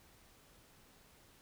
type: silence
effects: pink hiss -64 dBFS RMS until 1.41 s